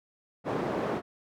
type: band-pass noise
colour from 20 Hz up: white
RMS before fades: -31 dBFS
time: 0.44-1.02 s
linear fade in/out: 50 ms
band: 150 to 640 Hz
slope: 12 dB/octave
effects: none